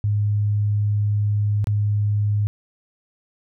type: tone with dropouts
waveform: sine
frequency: 103.83 Hz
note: G#2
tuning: in tune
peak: -17 dBFS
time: 0.04-2.47 s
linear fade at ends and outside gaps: 0 ms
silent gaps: 1.643-1.671 s
effects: none